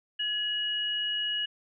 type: tone pair together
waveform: sine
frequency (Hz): 1694.1 / 2901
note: G#6 / F#7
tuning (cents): +34 / -35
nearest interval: major sixth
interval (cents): 931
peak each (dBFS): -36 / -28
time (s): 0.19-1.46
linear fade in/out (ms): 10
effects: none